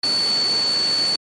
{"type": "tone in noise", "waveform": "sine", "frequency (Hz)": 4464, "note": "C#8", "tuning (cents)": 11, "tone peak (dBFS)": -17, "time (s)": [0.03, 1.16], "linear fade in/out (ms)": 5, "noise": "pink", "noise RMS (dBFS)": -28, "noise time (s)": [0.03, 1.16], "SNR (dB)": 8, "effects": ["high-pass 200 Hz 12 dB/octave", "MP3 48 kbps"]}